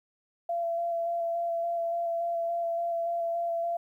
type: tone with vibrato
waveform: sine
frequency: 679 Hz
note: F5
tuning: 49 cents flat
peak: -27 dBFS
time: 0.49-3.77 s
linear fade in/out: 5 ms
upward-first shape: square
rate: 3.5 Hz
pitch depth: 13 cents each way
effects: 11-bit